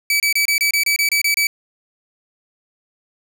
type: tone bursts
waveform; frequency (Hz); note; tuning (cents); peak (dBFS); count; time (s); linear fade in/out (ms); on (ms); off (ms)
sawtooth; 2295; D7; -40; -11; 11; 0.1-1.47; 2; 100; 27
effects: none